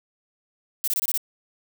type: noise bursts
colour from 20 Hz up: violet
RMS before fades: -24 dBFS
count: 6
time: 0.84-1.176 s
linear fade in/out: 0 ms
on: 36 ms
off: 24 ms
effects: none